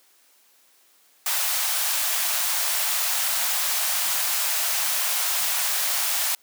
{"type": "high-pass noise", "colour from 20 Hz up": "white", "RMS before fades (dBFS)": -24, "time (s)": [1.26, 6.35], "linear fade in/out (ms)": 2, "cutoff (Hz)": 600, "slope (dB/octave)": 48, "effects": ["white hiss -59 dBFS RMS until 6.42 s", "high-pass 300 Hz 12 dB/octave"]}